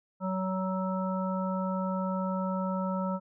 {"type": "harmonic tone", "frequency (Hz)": 187.8, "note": "F#3", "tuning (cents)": 26, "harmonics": [1, 3, 5, 7], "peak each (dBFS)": [-30, -35, -37, -38], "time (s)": [0.2, 3.2], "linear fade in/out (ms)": 50, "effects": []}